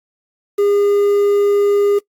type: tone with quantisation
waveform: triangle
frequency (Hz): 406.5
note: G#4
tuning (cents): -37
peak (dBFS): -9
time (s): 0.58-1.99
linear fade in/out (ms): 10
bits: 6
effects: noise-tail reverb RT60 0.1 s tail -21 dB re dry + AAC 64 kbps